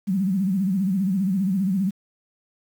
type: tone with vibrato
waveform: sine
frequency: 191.1 Hz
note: G3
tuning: 44 cents flat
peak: -19 dBFS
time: 0.07-1.91 s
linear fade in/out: 20 ms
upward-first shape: sine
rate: 15 Hz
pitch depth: 120 cents each way
effects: 8-bit